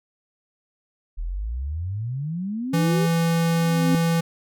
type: exponential sweep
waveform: sine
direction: up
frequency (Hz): 37.75 to 420.5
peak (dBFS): -25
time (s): 1.17-3.07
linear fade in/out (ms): 20
type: tone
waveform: square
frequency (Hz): 166.6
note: E3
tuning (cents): +19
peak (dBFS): -19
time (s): 2.73-4.21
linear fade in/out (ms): 10
type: tone with exponential growth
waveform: sine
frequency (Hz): 262.7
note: C4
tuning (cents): +7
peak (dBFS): -17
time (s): 3.35-3.95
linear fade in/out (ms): 1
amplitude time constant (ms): 130
effects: none